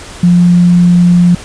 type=tone; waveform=sine; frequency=175.7 Hz; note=F3; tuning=11 cents sharp; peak=-3 dBFS; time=0.23-1.35 s; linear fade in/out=5 ms; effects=pink hiss -29 dBFS RMS until 1.44 s + resampled to 22050 Hz